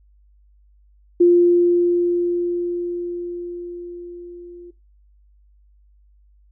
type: tone with level ramp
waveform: sine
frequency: 349.4 Hz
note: F4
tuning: 1 cent sharp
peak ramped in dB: -8 to -36 dBFS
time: 1.2-4.71 s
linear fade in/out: 10 ms
effects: noise-tail reverb RT60 0.2 s tail -17 dB re dry + added 50 Hz sine -51 dBFS peak until 6.51 s